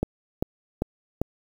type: click train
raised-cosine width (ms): 2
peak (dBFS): -10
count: 4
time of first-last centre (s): 0.03-1.216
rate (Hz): 2.53
effects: 7-bit